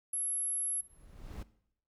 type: tone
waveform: sine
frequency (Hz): 11175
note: F9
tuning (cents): 0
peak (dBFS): -31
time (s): 0.13-0.81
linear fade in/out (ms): 5
type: noise with exponential growth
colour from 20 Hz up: brown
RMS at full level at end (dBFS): -39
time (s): 0.6-1.43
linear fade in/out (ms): 5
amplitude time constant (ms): 180
effects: noise-tail reverb RT60 0.7 s tail -18 dB re dry